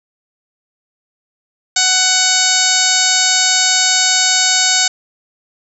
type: harmonic tone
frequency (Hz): 745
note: F#5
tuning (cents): +12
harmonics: 1 / 2 / 3 / 4 / 5 / 6 / 7 / 8 / 9 / 10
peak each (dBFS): -23 / -20 / -22 / -23 / -19 / -18 / -21 / -20 / -19 / -18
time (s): 1.76-4.88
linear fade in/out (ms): 5
effects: none